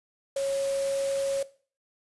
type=tone in noise; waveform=sine; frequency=550 Hz; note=C#5; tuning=14 cents flat; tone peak=-25 dBFS; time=0.36-1.43 s; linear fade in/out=5 ms; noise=white; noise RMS=-39 dBFS; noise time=0.36-1.43 s; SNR=+11 dB; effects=noise-tail reverb RT60 0.4 s tail -17 dB re dry + resampled to 24000 Hz